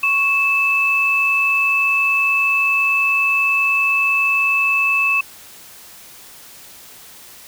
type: tone pair together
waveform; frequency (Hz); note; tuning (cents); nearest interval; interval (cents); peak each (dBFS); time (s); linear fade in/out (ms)
sine; 1108.7 / 2625; C#6 / E7; 0 / -8; octave + minor third; 1492; -23 / -14; 0.03-5.21; 5
effects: white hiss -41 dBFS RMS until 7.47 s